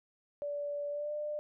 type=tone with pitch glide; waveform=sine; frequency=579 to 597 Hz; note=D5 to D5; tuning=-25 to +28 cents; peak=-34 dBFS; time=0.42-1.39 s; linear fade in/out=0 ms; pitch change=+53 cents; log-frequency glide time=0.9-1.12 s; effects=none